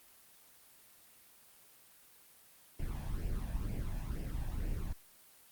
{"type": "noise with flanger", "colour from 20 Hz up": "brown", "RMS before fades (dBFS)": -37, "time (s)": [2.79, 4.93], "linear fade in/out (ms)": 5, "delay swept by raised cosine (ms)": [0.39, 1.21], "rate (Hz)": 2.1, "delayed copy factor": 0.75, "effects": ["white hiss -61 dBFS RMS until 5.51 s", "Opus 32 kbps"]}